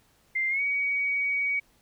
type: tone with pitch glide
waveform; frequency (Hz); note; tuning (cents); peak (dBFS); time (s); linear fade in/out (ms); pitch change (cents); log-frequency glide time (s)
sine; 2093 to 2256; C7 to C#7; 0 to +30; -24; 0.35-1.6; 10; +130; 0.49-0.62
effects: pink hiss -64 dBFS RMS until 1.81 s